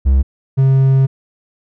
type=tone pair in turn; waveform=triangle; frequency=67 / 134 Hz; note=C2 / C3; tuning=+42 / +42 cents; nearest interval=octave; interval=1200 cents; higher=second; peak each=-6 dBFS; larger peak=neither; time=0.05-0.23 / 0.57-1.07 s; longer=second; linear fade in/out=20 ms; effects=none